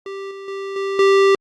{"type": "tone with level steps", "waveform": "square", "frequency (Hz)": 392, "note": "G4", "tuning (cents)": 0, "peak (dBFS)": [-28, -32, -26, -21, -11], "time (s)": [0.06, 1.35], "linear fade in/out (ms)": 2, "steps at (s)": [0.31, 0.48, 0.76, 0.99], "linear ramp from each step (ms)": 2, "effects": ["low-pass 4000 Hz 12 dB/octave", "Opus 48 kbps"]}